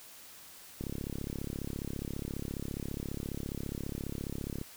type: click train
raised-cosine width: 3 ms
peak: -24 dBFS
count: 133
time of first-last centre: 0.81-4.614 s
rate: 34.7 Hz
effects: white hiss -52 dBFS RMS until 4.76 s